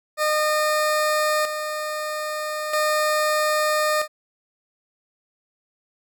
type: tone with tremolo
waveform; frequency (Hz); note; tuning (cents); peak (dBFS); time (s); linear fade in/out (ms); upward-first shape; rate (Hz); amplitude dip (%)
20% pulse; 610; D#5; -34; -14; 0.17-4.08; 50; square; 0.39; 55
effects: none